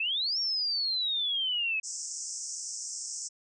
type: exponential two-way sweep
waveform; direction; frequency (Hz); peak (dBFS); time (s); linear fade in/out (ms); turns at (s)
sine; up then down; 2544 to 5588 to 2544; -27; 0-1.8; 5; 0.39
type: band-pass noise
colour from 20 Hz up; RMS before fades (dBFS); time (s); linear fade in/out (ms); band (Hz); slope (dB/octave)
pink; -38; 1.83-3.29; 20; 5300 to 8300; 96
effects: none